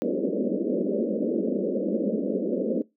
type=band-pass noise; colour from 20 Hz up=pink; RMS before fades=-26 dBFS; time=0.02-2.82 s; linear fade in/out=0 ms; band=190 to 580 Hz; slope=96 dB/octave; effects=noise-tail reverb RT60 0.2 s tail -21 dB re dry